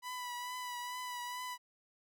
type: tone with vibrato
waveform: sawtooth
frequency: 987.8 Hz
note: B5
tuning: in tune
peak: -36 dBFS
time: 0.02-1.58 s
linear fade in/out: 50 ms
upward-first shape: triangle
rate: 2.3 Hz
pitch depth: 32 cents each way
effects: none